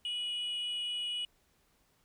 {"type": "tone with frequency modulation", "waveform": "sine", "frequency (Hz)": 2926, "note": "F#7", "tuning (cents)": -20, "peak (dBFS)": -31, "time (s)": [0.05, 1.25], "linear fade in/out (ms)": 2, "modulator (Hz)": 467, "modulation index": 0.26, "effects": ["tanh soft clip ceiling -32 dBFS", "pink hiss -71 dBFS RMS until 2.04 s"]}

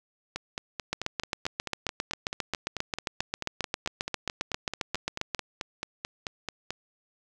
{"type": "two click trains", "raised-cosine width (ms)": 0.2, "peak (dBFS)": [-15, -11], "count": [30, 34], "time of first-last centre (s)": [[0.36, 6.706], [0.93, 5.348]], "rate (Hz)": [4.57, 7.47], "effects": []}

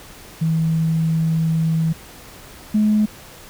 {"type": "tone pair in turn", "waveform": "sine", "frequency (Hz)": [161.6, 212.6], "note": ["E3", "G#3"], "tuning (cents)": [-34, 41], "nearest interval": "perfect fourth", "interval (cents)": 475, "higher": "second", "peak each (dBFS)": [-15, -12], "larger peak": "second", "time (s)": [[0.41, 1.93], [2.74, 3.06]], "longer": "first", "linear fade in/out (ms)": 10, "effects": ["tanh soft clip ceiling -8 dBFS", "pink hiss -41 dBFS RMS until 3.49 s"]}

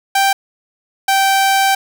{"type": "tone pair in turn", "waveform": "sawtooth", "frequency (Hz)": [784, 779], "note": ["G5", "G5"], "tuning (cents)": [0, -11], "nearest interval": "unison", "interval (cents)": 11, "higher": "first", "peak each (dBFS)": -7, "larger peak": "neither", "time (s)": [[0.15, 0.33], [1.08, 1.75]], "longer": "second", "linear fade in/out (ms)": 5, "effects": []}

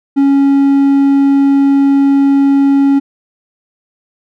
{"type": "tone", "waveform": "triangle", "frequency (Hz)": 277.2, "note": "C#4", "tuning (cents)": 0, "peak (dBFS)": -4, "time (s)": [0.16, 3], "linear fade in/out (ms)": 20, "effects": []}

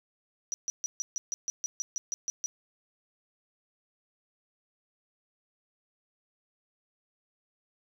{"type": "tone bursts", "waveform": "sine", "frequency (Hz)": 5870, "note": "F#8", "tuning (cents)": -15, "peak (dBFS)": -29, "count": 13, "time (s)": [0.52, 2.46], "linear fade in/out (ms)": 0, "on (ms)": 20, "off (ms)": 140, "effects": []}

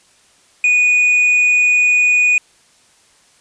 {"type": "tone", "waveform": "triangle", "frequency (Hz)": 2468, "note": "D#7", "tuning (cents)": -15, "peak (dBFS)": -8, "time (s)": [0.64, 2.38], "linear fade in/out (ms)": 2, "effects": ["white hiss -52 dBFS RMS until 3.4 s", "resampled to 22050 Hz"]}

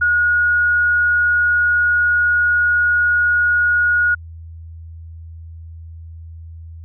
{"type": "tone", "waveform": "sine", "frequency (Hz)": 1446, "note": "F#6", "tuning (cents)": -40, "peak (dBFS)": -12, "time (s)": [0.01, 4.15], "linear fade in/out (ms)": 10, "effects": ["added 82 Hz sine -32 dBFS peak until 6.84 s"]}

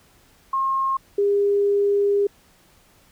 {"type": "tone pair in turn", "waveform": "sine", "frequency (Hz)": [1073, 404.2], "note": ["C6", "G#4"], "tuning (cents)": [43, -47], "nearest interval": "octave + perfect fourth", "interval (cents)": 1690, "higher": "first", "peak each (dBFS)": [-19, -16], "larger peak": "second", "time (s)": [[0.53, 0.97], [1.18, 2.27]], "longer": "second", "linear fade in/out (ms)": 5, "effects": ["pink hiss -56 dBFS RMS until 3.11 s"]}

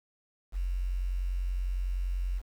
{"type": "tone with quantisation", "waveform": "sine", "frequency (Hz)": 45.32, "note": "F#1", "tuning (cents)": -35, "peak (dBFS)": -28, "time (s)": [0.52, 2.42], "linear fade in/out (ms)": 50, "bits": 9, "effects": []}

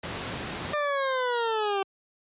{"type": "noise", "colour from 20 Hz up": "pink", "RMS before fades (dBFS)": -33, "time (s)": [0.03, 0.74], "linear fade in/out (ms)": 5}
{"type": "linear sweep", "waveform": "20% pulse", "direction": "down", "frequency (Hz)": [601, 384.8], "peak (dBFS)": -20, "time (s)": [0.73, 1.83], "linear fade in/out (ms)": 5}
{"effects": ["high-pass 80 Hz 12 dB/octave", "resampled to 8000 Hz"]}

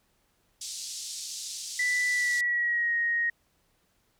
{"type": "band-pass noise", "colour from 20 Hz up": "pink", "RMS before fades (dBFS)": -38, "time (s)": [0.61, 2.41], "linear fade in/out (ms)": 5, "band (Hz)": [4400, 8400], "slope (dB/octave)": 24}
{"type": "tone with pitch glide", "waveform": "sine", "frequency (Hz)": [1981, 1874.1], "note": ["B6", "A#6"], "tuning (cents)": [5, 9], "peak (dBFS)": -24, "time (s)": [1.79, 3.3], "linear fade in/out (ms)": 5, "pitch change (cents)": -96, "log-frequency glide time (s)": [2.09, 2.95]}
{"effects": ["pink hiss -70 dBFS RMS until 4.19 s"]}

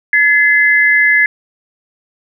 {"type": "tone pair together", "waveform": "sine", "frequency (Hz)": [1707, 2050], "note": ["G#6", "C7"], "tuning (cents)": [47, -36], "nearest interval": "minor third", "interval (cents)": 317, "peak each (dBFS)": -10, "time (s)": [0.13, 1.26], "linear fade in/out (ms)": 2, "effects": []}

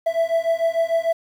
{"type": "beating tone pair", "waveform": "triangle", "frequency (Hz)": [659.3, 666], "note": ["E5", "E5"], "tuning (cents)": [0, 18], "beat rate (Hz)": 6.7, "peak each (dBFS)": -19, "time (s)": [0.06, 1.13], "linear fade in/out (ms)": 10, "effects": ["8-bit"]}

